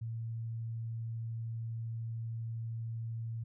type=tone; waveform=sine; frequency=114.1 Hz; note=A#2; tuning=37 cents flat; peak=-36 dBFS; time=0.01-3.44 s; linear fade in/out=10 ms; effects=none